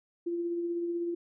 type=tone with tremolo; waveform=sine; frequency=343.3 Hz; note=F4; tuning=30 cents flat; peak=-28 dBFS; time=0.26-1.15 s; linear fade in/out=10 ms; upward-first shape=triangle; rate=16 Hz; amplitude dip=35%; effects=none